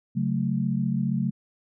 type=chord; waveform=sine; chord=F# minor; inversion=second; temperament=equal; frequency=138.59 / 185 / 220 Hz; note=C#3 / F#3 / A3; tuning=0 / 0 / 0 cents; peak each=-27 dBFS; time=0.15-1.31 s; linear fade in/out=20 ms; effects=none